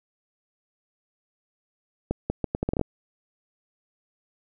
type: accelerating click train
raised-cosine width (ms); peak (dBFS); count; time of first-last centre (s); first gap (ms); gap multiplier
2; -11; 10; 2.11-2.813; 190; 0.75
effects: none